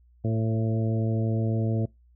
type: harmonic tone with a mistuned harmonic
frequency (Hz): 111.7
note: A2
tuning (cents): +27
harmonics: 1 / 2 / 3 / 4 / 5 / 6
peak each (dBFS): -24 / -30 / -34 / -36 / -38 / -40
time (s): 0.24-1.86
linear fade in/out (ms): 10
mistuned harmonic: 5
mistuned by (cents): -15
effects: noise-tail reverb RT60 0.2 s tail -25 dB re dry + added 60 Hz sine -55 dBFS peak until 2.15 s